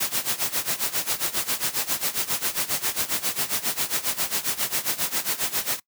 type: noise with tremolo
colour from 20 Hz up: white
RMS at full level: -23 dBFS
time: 0-5.8 s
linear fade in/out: 10 ms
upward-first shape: sine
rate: 7.4 Hz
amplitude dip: 85%
effects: noise-tail reverb RT60 0.1 s tail -21 dB re dry + high-pass 100 Hz 12 dB/octave